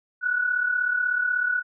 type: tone pair together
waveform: sine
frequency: 1443.7 / 1480 Hz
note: F#6 / F#6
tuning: -43 / 0 cents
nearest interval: unison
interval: 43 cents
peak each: -28 / -22 dBFS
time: 0.21-1.63 s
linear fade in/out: 50 ms
effects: none